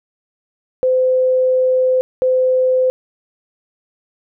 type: tone bursts at uneven times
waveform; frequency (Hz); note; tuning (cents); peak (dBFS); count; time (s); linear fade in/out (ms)
sine; 513; C5; -34; -11; 2; 0.83-2.01 / 2.22-2.9; 0
effects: none